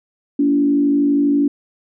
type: tone with frequency modulation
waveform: sine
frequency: 286 Hz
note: D4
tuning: 46 cents flat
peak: -12 dBFS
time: 0.39-1.48 s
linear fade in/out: 5 ms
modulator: 52.3 Hz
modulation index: 0.54
effects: none